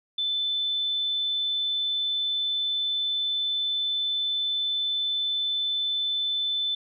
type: tone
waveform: sine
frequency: 3520 Hz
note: A7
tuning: in tune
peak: -24 dBFS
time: 0.18-6.75 s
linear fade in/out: 5 ms
effects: none